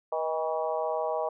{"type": "harmonic tone with a mistuned harmonic", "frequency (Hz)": 161.2, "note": "E3", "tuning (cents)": -38, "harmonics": [3, 4, 5, 6, 7], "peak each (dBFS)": [-33, -30, -34, -36, -39], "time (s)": [0.12, 1.29], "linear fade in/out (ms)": 5, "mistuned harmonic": 4, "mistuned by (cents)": -42, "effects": []}